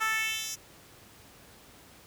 10% pulse tone with high-pass filter sweep, 440 Hz, A4, in tune, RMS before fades -31 dBFS, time 0-0.56 s, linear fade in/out 20 ms, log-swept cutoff 1200 to 5600 Hz, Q 2.3, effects pink hiss -54 dBFS RMS until 2.06 s + high-pass 60 Hz 12 dB/octave

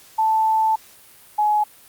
sine tone pair in turn, 880 / 842.9 Hz, A5 / G#5, 0 / +25 cents, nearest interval minor second, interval 75 cents, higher first, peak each -15 dBFS, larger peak neither, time 0.18-0.76 / 1.38-1.64 s, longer first, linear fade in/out 10 ms, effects white hiss -48 dBFS RMS until 1.88 s + Opus 48 kbps

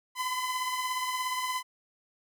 sawtooth beating tone pair, 1011 / 1028 Hz, B5 / C6, +40 / -31 cents, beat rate 17 Hz, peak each -27 / -33 dBFS, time 0.15-1.63 s, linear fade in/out 50 ms, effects none

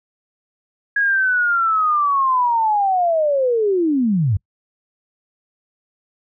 sine linear sweep, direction down, 1661 to 87.31 Hz, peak -14 dBFS, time 0.96-4.37 s, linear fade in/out 5 ms, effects noise-tail reverb RT60 0.1 s tail -26 dB re dry

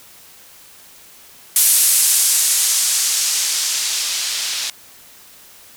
violet noise with low-pass filter sweep, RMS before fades -17 dBFS, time 1.56-4.7 s, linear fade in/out 2 ms, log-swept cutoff 11000 to 4100 Hz, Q 1, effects white hiss -44 dBFS RMS until 5.76 s

